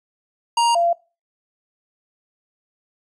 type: tone pair in turn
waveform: square / sine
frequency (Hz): 938 / 685.3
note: A#5 / F5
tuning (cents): +11 / -33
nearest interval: perfect fourth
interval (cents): 544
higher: first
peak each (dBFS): -15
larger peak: neither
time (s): 0.57-0.75 / 0.75-0.93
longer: neither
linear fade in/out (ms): 5
effects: noise-tail reverb RT60 0.3 s tail -21 dB re dry + resampled to 24000 Hz